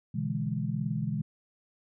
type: chord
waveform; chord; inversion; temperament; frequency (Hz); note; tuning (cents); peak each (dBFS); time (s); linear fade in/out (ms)
sine; E dominant seventh; second; equal; 123.47 / 146.83 / 164.81 / 207.7; B2 / D3 / E3 / G#3; 0 / 0 / 0 / 0; -34; 0.14-1.22; 10
effects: none